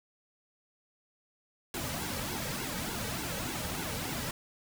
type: noise with flanger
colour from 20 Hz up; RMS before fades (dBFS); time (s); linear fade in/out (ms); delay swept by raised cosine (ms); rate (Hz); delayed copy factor
pink; -36; 1.74-4.31; 2; 1.6 to 2.9; 3.4; -0.7
effects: none